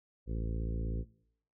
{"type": "harmonic tone with a mistuned harmonic", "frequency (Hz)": 56, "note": "A1", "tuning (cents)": 31, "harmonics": [1, 2, 3, 4, 5, 6, 7, 8, 9], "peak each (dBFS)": [-34, -40, -44, -46, -48, -50, -51, -52, -53], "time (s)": [0.26, 1.05], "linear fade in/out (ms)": 50, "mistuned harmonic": 1, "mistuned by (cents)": 21, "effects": ["noise-tail reverb RT60 0.7 s tail -21 dB re dry"]}